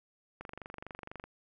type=click train; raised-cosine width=0.5 ms; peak=-28 dBFS; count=21; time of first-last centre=0.41-1.24 s; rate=24.1 Hz; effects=none